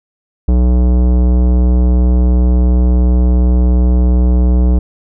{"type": "tone with tanh clipping", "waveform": "sine", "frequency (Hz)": 61.4, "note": "B1", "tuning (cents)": -9, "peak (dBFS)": -9, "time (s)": [0.48, 4.79], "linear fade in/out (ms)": 5, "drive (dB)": 17, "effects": []}